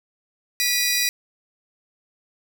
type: tone cluster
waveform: sawtooth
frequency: 1957 / 2458 / 3955 / 4791 / 5740 Hz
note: B6 / D#7 / B7 / D8 / F8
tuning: -16 / -22 / +2 / +34 / +47 cents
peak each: -23 dBFS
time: 0.6-1.09 s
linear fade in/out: 0 ms
effects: none